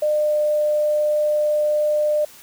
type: tone with pitch glide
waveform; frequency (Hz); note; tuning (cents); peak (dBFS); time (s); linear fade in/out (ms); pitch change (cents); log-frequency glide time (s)
sine; 604 to 600.5; D5 to D5; +48 to +38; -16; 0.02-2.25; 5; -10; 0.12-0.39
effects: white hiss -45 dBFS RMS until 2.42 s